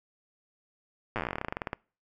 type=slowing click train; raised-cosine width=0.5 ms; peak=-16 dBFS; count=23; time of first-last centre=1.16-1.731 s; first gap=8 ms; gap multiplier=1.1; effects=noise-tail reverb RT60 0.4 s tail -26 dB re dry